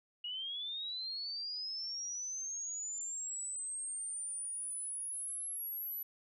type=linear sweep; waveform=sine; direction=up; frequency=2870 to 11950 Hz; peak=-38 dBFS; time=0.24-6.03 s; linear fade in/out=5 ms; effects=none